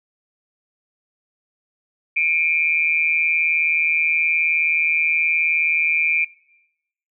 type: tone with amplitude modulation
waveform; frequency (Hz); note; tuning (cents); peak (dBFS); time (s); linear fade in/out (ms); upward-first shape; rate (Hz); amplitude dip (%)
sine; 2375; D7; +19; -12; 2.16-6.25; 10; sine; 159; 80
effects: noise-tail reverb RT60 0.9 s tail -22 dB re dry